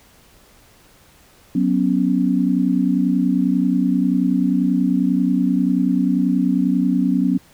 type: chord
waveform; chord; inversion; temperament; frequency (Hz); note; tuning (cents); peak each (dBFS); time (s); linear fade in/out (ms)
sine; F# suspended fourth; none; equal; 185 / 246.9 / 277.2; F#3 / B3 / C#4; 0 / 0 / 0; -19; 1.55-7.38; 5
effects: pink hiss -51 dBFS RMS until 7.53 s